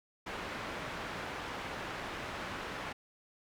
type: low-pass noise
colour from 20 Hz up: white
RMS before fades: -41 dBFS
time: 0.26-2.93 s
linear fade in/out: 10 ms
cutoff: 1800 Hz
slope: 12 dB/octave
effects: none